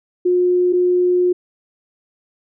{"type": "tone pair in turn", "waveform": "sine", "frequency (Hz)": [359, 359], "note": ["F4", "F4"], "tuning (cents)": [48, 48], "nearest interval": "unison", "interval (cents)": 0, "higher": "neither", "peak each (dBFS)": -12, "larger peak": "neither", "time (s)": [[0.25, 0.73], [0.73, 1.33]], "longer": "second", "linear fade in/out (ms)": 10, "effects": []}